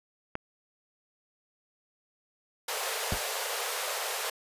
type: click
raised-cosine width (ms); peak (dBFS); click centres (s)
0.5; -17; 0.354
type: high-pass noise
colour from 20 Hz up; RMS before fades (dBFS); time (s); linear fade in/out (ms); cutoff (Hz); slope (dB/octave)
pink; -33; 2.68-4.3; 5; 420; 96
type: noise with exponential decay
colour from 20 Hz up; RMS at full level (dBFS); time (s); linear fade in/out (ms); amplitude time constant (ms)
brown; -25; 3.12-3.21; 0; 19
effects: resampled to 32000 Hz